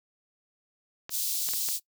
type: clicks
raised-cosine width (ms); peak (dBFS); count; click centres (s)
0.2; -20; 4; 1.094 / 1.488 / 1.536 / 1.687
type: high-pass noise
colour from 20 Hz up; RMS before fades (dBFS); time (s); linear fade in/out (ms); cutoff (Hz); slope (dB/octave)
white; -30; 1.1-1.8; 50; 3800; 24
effects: noise-tail reverb RT60 0.1 s tail -20 dB re dry